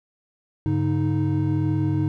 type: tone cluster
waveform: triangle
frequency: 101.6 / 143.3 / 311.1 Hz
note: G#2 / D3 / D#4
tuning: -38 / -42 / 0 cents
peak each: -22 dBFS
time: 0.66-2.08 s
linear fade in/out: 0 ms
effects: none